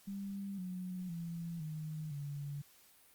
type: tone with pitch steps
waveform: sine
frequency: 197.9 / 182.53 / 168.35 / 155.27 / 143.21 Hz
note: G3 / F#3 / E3 / D#3 / D3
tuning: +17 / -23 / +37 / -3 / -43 cents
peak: -39 dBFS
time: 0.07-2.62 s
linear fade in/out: 10 ms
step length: 510 ms
effects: white hiss -64 dBFS RMS until 3.14 s + Opus 48 kbps